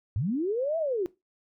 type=linear two-way sweep; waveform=sine; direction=up then down; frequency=86.3 to 671 to 340.6 Hz; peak=-25 dBFS; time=0.16-1.06 s; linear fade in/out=0 ms; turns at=0.78 s; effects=noise-tail reverb RT60 0.2 s tail -18 dB re dry